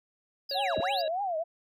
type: linear two-way sweep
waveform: triangle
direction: down then up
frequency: 5070 to 40.45 to 5070 Hz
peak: -31 dBFS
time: 0.49-1.02 s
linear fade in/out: 10 ms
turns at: 0.79 s
type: harmonic tone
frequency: 554.4 Hz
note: C#5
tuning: in tune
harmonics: 1 / 3 / 5 / 7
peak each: -34 / -46 / -46 / -40 dBFS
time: 0.51-1.08 s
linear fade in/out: 2 ms
type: tone with vibrato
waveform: sine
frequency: 714 Hz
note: F5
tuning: 38 cents sharp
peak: -28 dBFS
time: 0.54-1.44 s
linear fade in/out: 20 ms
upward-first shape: triangle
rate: 3.3 Hz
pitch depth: 260 cents each way
effects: none